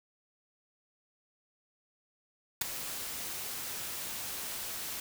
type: noise with ADSR envelope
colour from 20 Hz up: white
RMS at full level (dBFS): -27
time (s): 2.61-5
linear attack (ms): 5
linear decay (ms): 13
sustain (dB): -12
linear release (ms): 3
effects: none